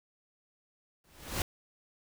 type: noise with exponential growth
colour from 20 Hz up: pink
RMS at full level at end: -29 dBFS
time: 1.04-1.42 s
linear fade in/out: 2 ms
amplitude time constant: 82 ms
effects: none